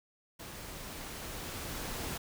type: noise with level ramp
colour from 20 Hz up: pink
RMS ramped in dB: -46 to -38 dBFS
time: 0.39-2.18 s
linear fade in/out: 10 ms
effects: none